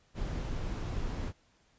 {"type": "noise", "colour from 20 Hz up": "brown", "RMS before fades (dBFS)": -35, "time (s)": [0.14, 1.33], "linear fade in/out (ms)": 50, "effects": ["pink hiss -68 dBFS RMS until 1.78 s", "resampled to 16000 Hz"]}